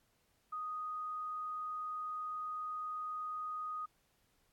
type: tone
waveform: sine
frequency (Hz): 1244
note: D#6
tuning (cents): -1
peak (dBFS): -38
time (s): 0.52-3.86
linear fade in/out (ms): 10
effects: pink hiss -75 dBFS RMS until 4.52 s + AAC 64 kbps